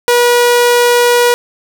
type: tone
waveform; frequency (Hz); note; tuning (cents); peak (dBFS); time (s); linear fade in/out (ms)
sawtooth; 483.1; B4; -38; -3; 0.08-1.34; 0
effects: none